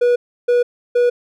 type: tone bursts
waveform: triangle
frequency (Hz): 485.7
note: B4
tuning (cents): -29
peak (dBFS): -9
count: 3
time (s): 0.01-1.1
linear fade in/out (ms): 10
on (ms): 150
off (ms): 320
effects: none